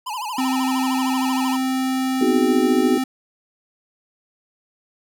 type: tone with vibrato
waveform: square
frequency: 927 Hz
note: A#5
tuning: 10 cents flat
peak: -26 dBFS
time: 0.06-1.57 s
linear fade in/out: 10 ms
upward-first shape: sine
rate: 13 Hz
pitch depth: 190 cents each way
type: tone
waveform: square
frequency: 261.1 Hz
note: C4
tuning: 3 cents flat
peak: -20 dBFS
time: 0.38-3.04 s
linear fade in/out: 5 ms
type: chord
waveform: sine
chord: G# minor seventh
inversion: first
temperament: equal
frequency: 246.9 / 311.1 / 370 / 415.3 Hz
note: B3 / D#4 / F#4 / G#4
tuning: 0 / 0 / 0 / 0 cents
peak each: -21 / -22 / -20 / -24 dBFS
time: 2.21-2.98 s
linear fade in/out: 5 ms
effects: none